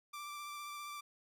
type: tone with vibrato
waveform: sawtooth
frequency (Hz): 1174.7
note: D6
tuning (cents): 0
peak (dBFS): -40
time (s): 0.13-1.01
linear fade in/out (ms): 10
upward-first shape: triangle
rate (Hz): 15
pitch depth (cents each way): 21
effects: none